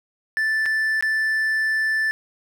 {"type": "tone with dropouts", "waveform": "triangle", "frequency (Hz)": 1760, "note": "A6", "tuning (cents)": 0, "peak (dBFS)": -17, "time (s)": [0.37, 2.11], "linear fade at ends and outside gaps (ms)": 0, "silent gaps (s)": [[0.657, 0.661], [1.009, 1.025]], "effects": []}